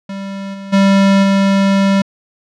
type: tone with level steps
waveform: square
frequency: 196 Hz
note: G3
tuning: in tune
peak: -23 / -27 / -8 / -10 dBFS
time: 0.09-2.02 s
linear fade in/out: 5 ms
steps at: 0.53 / 0.72 / 1.22 s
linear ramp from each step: 20 ms
effects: low-pass 5000 Hz 12 dB/octave